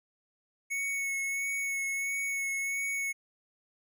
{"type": "tone with vibrato", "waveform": "square", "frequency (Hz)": 2208, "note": "C#7", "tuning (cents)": -7, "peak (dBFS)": -31, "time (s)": [0.7, 3.13], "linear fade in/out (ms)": 20, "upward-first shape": "sine", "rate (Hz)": 1.5, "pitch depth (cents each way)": 17, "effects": []}